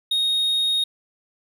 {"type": "tone", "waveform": "triangle", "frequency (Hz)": 3729, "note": "A#7", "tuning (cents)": 0, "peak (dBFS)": -17, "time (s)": [0.11, 0.84], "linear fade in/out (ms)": 5, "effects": []}